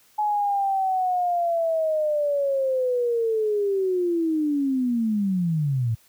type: linear sweep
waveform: sine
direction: down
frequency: 849 to 108.2 Hz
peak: -20 dBFS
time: 0.18-5.95 s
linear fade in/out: 10 ms
effects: white hiss -58 dBFS RMS until 6.08 s + high-pass 60 Hz 12 dB/octave